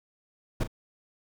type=noise with echo; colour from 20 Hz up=brown; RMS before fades=-25 dBFS; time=0.6-0.64 s; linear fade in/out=10 ms; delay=36 ms; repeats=1; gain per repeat=-11 dB; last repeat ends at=0.676 s; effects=none